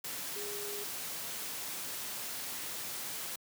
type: tone in noise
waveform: sine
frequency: 410.7 Hz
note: G#4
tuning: 19 cents flat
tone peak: -42 dBFS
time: 0.36-0.84 s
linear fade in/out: 5 ms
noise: white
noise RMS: -40 dBFS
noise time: 0.04-3.36 s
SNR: -5 dB
effects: high-pass 100 Hz 12 dB/octave